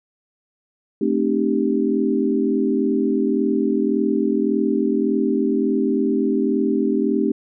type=chord; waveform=sine; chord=A half-diminished seventh; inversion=none; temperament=equal with one note detuned; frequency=220 / 261.6 / 303.5 / 392 Hz; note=A3 / C4 / Eb4 / G4; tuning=0 / 0 / -43 / 0 cents; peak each=-22 dBFS; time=1.01-7.32 s; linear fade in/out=5 ms; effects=none